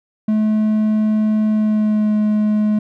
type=tone with pitch glide; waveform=triangle; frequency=215.1 to 212 Hz; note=A3 to G#3; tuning=-39 to +36 cents; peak=-11 dBFS; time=0.28-2.79 s; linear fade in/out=5 ms; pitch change=-25 cents; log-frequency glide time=1.5-2.15 s; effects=none

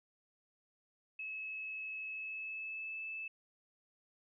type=tone with pitch glide; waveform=sine; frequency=2586 to 2624 Hz; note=E7 to E7; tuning=-34 to -9 cents; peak=-40 dBFS; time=1.19-3.28 s; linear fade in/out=5 ms; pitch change=+25 cents; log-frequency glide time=2.07-3.02 s; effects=none

